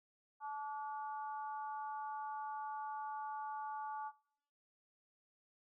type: harmonic tone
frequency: 288.2 Hz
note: D4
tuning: 33 cents flat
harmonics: 3 / 4 / 5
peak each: -42 / -48 / -54 dBFS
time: 0.4-4.12 s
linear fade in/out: 50 ms
effects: noise-tail reverb RT60 0.7 s tail -23 dB re dry